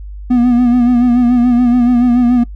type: tone with vibrato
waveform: triangle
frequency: 243.7 Hz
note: B3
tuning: 23 cents flat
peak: -5 dBFS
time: 0.3-2.44 s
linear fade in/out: 10 ms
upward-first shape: sine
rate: 7 Hz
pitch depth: 48 cents each way
effects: noise-tail reverb RT60 0.1 s tail -22 dB re dry + added 50 Hz sine -25 dBFS peak until 2.55 s